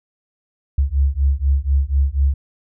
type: beating tone pair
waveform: sine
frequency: 67.2 / 71.3 Hz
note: C2 / C#2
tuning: +47 / +49 cents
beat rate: 4.1 Hz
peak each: -17 dBFS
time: 0.78-2.34 s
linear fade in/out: 5 ms
effects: none